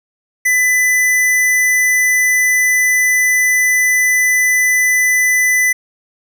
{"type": "tone", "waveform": "square", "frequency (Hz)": 2000, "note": "B6", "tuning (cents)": 21, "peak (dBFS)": -11, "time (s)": [0.45, 5.73], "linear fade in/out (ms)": 10, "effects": []}